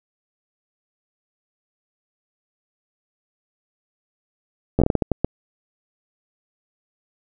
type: slowing click train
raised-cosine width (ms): 2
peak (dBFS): -4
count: 10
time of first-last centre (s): 4.79-5.246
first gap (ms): 11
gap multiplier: 1.36
effects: none